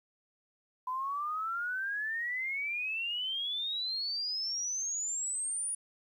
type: exponential sweep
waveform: sine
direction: up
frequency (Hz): 1002 to 9750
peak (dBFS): -32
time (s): 0.87-5.75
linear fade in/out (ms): 5
effects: 11-bit